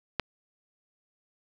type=click; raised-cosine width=0.3 ms; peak=-10 dBFS; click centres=0.197 s; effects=none